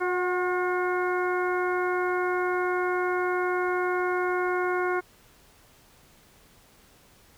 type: harmonic tone with a mistuned harmonic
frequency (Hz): 360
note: F#4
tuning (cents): -47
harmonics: 1 / 2 / 3 / 4 / 5 / 6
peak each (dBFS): -26 / -32 / -32 / -31 / -42 / -38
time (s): 0-5.01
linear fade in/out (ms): 20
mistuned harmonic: 2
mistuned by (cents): +31
effects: pink hiss -57 dBFS RMS until 7.37 s